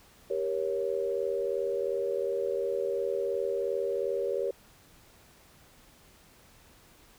sine chord, G diminished, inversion none, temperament equal with one note detuned, 392 / 471.6 / 554.4 Hz, G4 / Bb4 / Db5, 0 / +20 / 0 cents, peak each -32 dBFS, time 0.3-4.51 s, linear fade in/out 5 ms, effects pink hiss -58 dBFS RMS until 7.18 s

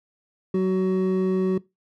triangle tone pair together, 187.2 / 374.4 Hz, F#3 / F#4, +20 / +20 cents, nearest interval octave, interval 1200 cents, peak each -20 dBFS, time 0.54-1.58 s, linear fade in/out 5 ms, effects noise-tail reverb RT60 0.2 s tail -20 dB re dry

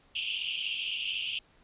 pink band-pass noise, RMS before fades -34 dBFS, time 0.15-1.39 s, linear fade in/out 5 ms, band 2600 to 3300 Hz, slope 96 dB/octave, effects pink hiss -63 dBFS RMS until 1.63 s + resampled to 8000 Hz

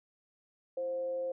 sine tone with frequency modulation, 526 Hz, C5, 9 cents sharp, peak -32 dBFS, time 0.77-1.32 s, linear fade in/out 5 ms, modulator 191 Hz, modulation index 0.22, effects none

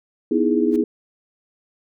sine chord, E major seventh, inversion second, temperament equal, 246.9 / 311.1 / 329.6 / 415.3 Hz, B3 / D#4 / E4 / G#4, 0 / 0 / 0 / 0 cents, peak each -21 dBFS, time 0.31-0.84 s, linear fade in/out 5 ms
pink noise with exponential growth, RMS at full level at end -38 dBFS, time 0.67-0.76 s, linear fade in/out 2 ms, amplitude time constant 18 ms
effects none

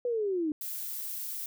sine linear sweep, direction down, 496.9 to 293.7 Hz, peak -27 dBFS, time 0.05-0.52 s, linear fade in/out 2 ms
violet noise, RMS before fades -37 dBFS, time 0.61-1.46 s, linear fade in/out 2 ms
effects none

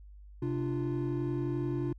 triangle tone cluster, 130.3 / 296.4 / 347.8 Hz, C3 / D4 / F4, -7 / +16 / -7 cents, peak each -31 / -33 / -32 dBFS, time 0.42-1.93 s, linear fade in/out 5 ms, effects tanh soft clip ceiling -20 dBFS + added 50 Hz sine -48 dBFS peak until 1.98 s

